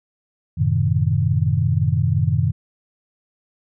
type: chord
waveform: sine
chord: F# diminished seventh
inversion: none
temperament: equal with one note detuned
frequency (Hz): 92.5 / 110 / 129.83 / 155.56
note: F#2 / A2 / C3 / Eb3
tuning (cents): 0 / 0 / -13 / 0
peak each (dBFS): -21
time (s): 0.57-2.52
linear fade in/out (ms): 20
effects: none